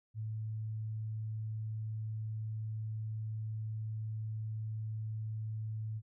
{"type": "tone", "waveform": "sine", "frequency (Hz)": 109.3, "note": "A2", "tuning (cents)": -11, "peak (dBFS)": -36, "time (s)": [0.14, 6.02], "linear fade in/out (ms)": 50, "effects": []}